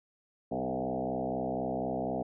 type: tone with frequency modulation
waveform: sine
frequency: 457.7 Hz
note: A#4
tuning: 32 cents flat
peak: -30 dBFS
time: 0.51-2.23 s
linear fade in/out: 10 ms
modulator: 64.1 Hz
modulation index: 4.6
effects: none